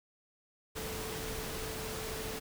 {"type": "tone in noise", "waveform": "sine", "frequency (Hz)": 440, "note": "A4", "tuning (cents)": 0, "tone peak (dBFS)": -43, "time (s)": [0.75, 2.4], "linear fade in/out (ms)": 20, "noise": "pink", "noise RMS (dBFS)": -40, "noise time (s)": [0.75, 2.4], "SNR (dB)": -6, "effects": []}